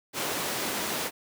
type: high-pass noise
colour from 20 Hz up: pink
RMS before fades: -31 dBFS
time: 0.13-1.11 s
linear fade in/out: 50 ms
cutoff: 250 Hz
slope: 12 dB/octave
effects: none